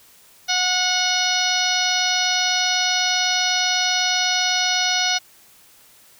harmonic tone with a mistuned harmonic, 732 Hz, F#5, 19 cents flat, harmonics 1 / 2 / 3 / 4 / 5 / 6 / 7 / 8, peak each -26 / -26 / -26 / -26 / -26 / -26 / -26 / -26 dBFS, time 0.48-5.19 s, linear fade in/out 20 ms, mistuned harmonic 6, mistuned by -36 cents, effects white hiss -51 dBFS RMS until 6.19 s

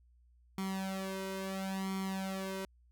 sawtooth tone with flanger, 191.7 Hz, G3, 38 cents flat, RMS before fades -38 dBFS, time 0.58-2.65 s, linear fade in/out 2 ms, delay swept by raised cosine 0.91 to 2.01 ms, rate 0.73 Hz, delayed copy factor +0.9, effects added 60 Hz sine -62 dBFS peak until 2.91 s

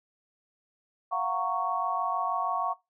sine chord, Gb major seventh, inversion third, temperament just, 693.7 / 740 / 925 / 1110 Hz, F5 / Gb5 / Bb5 / Db6, -12 / 0 / -14 / +2 cents, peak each -34 / -32 / -35 / -29 dBFS, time 1.11-2.74 s, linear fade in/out 20 ms, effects noise-tail reverb RT60 0.2 s tail -19 dB re dry

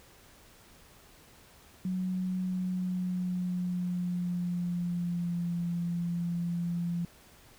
sine tone with pitch glide, 184.5 to 172.14 Hz, F#3 to F3, -5 to -25 cents, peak -29 dBFS, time 1.85-7.05 s, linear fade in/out 2 ms, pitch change -120 cents, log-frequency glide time 2.41-5.55 s, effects pink hiss -57 dBFS RMS until 7.58 s

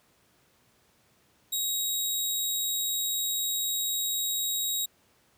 15% pulse tone, 3804 Hz, A#7, 34 cents sharp, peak -20 dBFS, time 1.52-4.86 s, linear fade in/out 10 ms, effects pink hiss -65 dBFS RMS until 5.37 s + high-pass 80 Hz 12 dB/octave

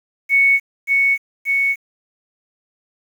sine tone with echo, 2217 Hz, C#7, in tune, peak -10 dBFS, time 0.29-0.6 s, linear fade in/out 50 ms, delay 580 ms, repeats 2, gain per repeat -2 dB, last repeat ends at 1.76 s, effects 7-bit

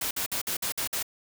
white noise bursts, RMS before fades -30 dBFS, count 7, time 0.01-1.028 s, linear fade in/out 5 ms, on 100 ms, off 53 ms, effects none

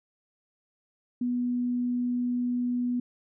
sine tone, 245.2 Hz, B3, 12 cents flat, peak -25 dBFS, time 1.21-3 s, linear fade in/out 5 ms, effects none

